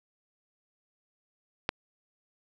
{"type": "click", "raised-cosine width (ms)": 0.3, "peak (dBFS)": -10, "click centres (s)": 1.691, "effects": []}